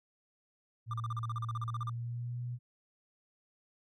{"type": "tone with pitch glide", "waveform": "sine", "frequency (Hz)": [114.4, 121.9], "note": ["A#2", "B2"], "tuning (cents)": [-32, -22], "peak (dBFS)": -35, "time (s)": [0.86, 2.59], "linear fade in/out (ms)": 50, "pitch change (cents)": 110, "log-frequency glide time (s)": [1.58, 2.41]}
{"type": "tone bursts", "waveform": "triangle", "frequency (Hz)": 1193, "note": "D6", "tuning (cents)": 27, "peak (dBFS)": -34, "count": 16, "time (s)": [0.91, 1.896], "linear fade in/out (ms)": 2, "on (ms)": 26, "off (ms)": 38}
{"effects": ["MP3 96 kbps"]}